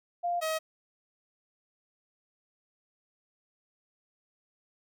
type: tone pair in turn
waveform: sine / sawtooth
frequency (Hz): 698.5 / 634.5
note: F5 / D#5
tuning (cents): 0 / +34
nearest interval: major second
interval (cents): 166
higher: first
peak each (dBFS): -27 / -25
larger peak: second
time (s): 0.23-0.41 / 0.41-0.59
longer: neither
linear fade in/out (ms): 20
effects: none